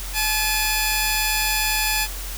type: tone pair together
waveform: 10% pulse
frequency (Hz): 859 / 2430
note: A5 / D#7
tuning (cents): -42 / -42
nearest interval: octave + tritone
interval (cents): 1800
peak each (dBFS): -14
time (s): 0.13-2.08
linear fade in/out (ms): 50
effects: added 45 Hz sine -30 dBFS peak until 2.37 s + white hiss -34 dBFS RMS until 2.37 s